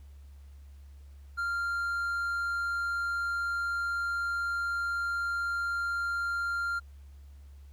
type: tone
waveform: triangle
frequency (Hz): 1392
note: F6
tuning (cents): -6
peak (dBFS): -27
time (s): 1.37-6.8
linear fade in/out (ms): 20
effects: added 70 Hz sine -47 dBFS peak until 7.72 s + pink hiss -68 dBFS RMS until 7.72 s